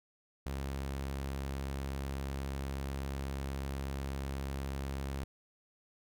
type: tone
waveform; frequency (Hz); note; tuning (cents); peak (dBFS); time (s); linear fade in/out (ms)
sawtooth; 68.2; C#2; -28; -32; 0.46-5.24; 0
effects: none